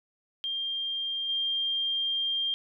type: tone with level steps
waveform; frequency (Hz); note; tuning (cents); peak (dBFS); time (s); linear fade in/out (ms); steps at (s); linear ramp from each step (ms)
sine; 3195; G7; +32; -29 / -26; 0.44-2.54; 0; 1.29; 2
effects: none

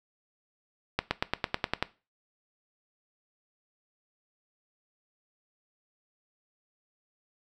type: accelerating click train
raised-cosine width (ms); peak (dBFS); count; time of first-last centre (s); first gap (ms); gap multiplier
0.3; -9; 9; 0.99-1.826; 120; 0.96
effects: noise-tail reverb RT60 0.3 s tail -18 dB re dry

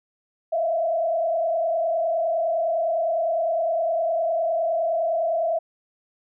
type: tone with frequency modulation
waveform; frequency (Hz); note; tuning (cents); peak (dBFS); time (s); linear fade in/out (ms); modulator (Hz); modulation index
sine; 664; E5; +12; -20; 0.52-5.59; 10; 29.8; 1
effects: none

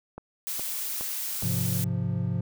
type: click train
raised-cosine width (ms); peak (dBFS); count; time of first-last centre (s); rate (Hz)
1; -24; 4; 0.18-1.425; 2.41
type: noise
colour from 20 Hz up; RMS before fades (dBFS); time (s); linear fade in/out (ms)
blue; -32; 0.47-1.84; 0
type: chord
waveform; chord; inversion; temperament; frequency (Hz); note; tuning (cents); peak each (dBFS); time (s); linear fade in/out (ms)
triangle; F minor; first; equal; 103.83 / 130.81 / 174.61; Ab2 / C3 / F3; 0 / 0 / 0; -28; 1.43-2.41; 5
effects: none

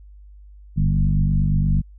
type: tone with frequency modulation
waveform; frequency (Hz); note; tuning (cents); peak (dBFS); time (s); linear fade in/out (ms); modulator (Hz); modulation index
sine; 100; G2; +35; -15; 0.76-1.82; 20; 48.6; 1.8
effects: added 50 Hz sine -41 dBFS peak until 1.98 s

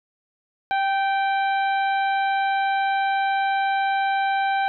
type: harmonic tone with a mistuned harmonic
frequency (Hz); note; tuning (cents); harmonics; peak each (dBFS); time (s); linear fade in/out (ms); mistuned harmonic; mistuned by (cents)
784; G5; 0; 1 / 2 / 3 / 4 / 5; -20 / -27 / -33 / -39 / -39; 0.71-4.68; 0; 2; -20
effects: none

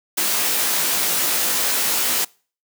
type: noise with comb filter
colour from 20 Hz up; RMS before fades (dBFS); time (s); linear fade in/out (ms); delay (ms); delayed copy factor
white; -20; 0.17-2.25; 10; 17; +0.65
effects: noise-tail reverb RT60 0.4 s tail -25 dB re dry + high-pass 200 Hz 12 dB/octave

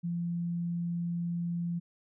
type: tone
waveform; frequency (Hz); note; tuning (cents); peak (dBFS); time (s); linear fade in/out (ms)
sine; 171.7; F3; -29; -30; 0.03-1.8; 20
effects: none

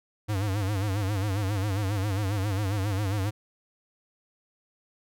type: tone with vibrato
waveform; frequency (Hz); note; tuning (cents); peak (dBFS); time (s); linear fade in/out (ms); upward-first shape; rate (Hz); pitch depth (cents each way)
square; 100.1; G2; +37; -26; 0.28-3.31; 20; sine; 7.4; 120
effects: none

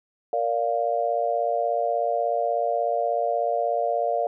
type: chord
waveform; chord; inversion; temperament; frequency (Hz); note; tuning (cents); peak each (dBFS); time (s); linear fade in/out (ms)
sine; Bb major; none; just; 466.2 / 582.7 / 699.2; Bb4 / D5 / F5; 0 / -14 / +2; -28 / -26 / -24; 0.33-4.27; 2
effects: none

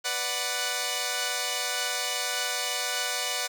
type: chord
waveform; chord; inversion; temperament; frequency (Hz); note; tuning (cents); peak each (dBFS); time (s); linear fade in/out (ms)
5% pulse; B minor; none; equal; 493.9 / 587.3 / 740; B4 / D5 / F#5; 0 / 0 / 0; -22 / -21 / -19; 0.04-3.48; 20
effects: none

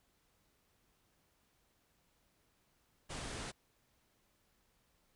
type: low-pass noise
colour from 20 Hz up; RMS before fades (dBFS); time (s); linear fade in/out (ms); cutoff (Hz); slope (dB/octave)
pink; -44; 3.09-3.52; 20; 10000; 96
effects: pink hiss -75 dBFS RMS until 5.15 s

